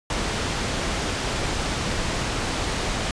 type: low-pass noise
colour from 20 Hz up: pink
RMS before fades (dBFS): -26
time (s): 0.1-3.11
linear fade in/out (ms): 2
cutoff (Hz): 7000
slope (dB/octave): 12
effects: resampled to 22050 Hz